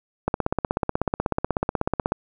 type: click train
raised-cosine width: 1 ms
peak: -7 dBFS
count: 31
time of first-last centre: 0.28-2.12 s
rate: 16.3 Hz
effects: none